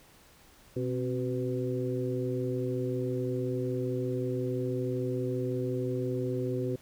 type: harmonic tone with a mistuned harmonic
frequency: 125.4 Hz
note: B2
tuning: 27 cents sharp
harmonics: 1 / 2 / 3 / 4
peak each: -33 / -35 / -33 / -37 dBFS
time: 0.76-6.76 s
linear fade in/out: 5 ms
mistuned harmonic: 2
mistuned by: +78 cents
effects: pink hiss -58 dBFS RMS until 6.81 s